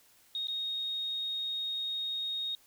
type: tone with dropouts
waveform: sine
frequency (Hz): 3729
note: A#7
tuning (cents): 0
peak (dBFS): -32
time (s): 0.35-2.55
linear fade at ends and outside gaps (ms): 1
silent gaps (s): 0.471-0.483
effects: white hiss -63 dBFS RMS until 2.66 s